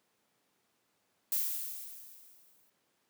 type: noise with exponential decay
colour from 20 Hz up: violet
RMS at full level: -30 dBFS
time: 1.32-2.7 s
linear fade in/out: 2 ms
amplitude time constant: 300 ms
effects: pink hiss -75 dBFS RMS until 3.09 s + high-pass 200 Hz 12 dB/octave